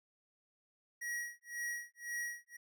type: tone with tremolo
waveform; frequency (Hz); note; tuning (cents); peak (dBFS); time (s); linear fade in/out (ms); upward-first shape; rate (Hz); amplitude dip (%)
square; 1907; A#6; +39; -37; 1.01-2.57; 10; sine; 1.9; 100
effects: none